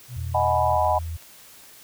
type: tone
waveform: sine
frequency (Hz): 123.47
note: B2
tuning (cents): 0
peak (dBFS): -32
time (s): 0.08-0.79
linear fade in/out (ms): 50
type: tone with pitch glide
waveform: sine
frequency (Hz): 86.4 to 81.79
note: F2 to E2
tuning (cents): -18 to -13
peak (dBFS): -28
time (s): 0.16-1.17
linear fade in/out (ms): 10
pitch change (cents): -95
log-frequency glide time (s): 0.44-0.75
type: chord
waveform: sine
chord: G# minor seventh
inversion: second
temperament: equal with one note detuned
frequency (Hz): 622.3 / 740 / 838.8 / 987.8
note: D#5 / F#5 / G#5 / B5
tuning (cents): 0 / 0 / +17 / 0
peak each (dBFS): -24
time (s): 0.34-0.99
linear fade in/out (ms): 10
type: clicks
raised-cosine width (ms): 0.2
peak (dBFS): -33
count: 4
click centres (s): 0.848 / 0.953 / 1.224 / 1.637
effects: white hiss -48 dBFS RMS until 1.83 s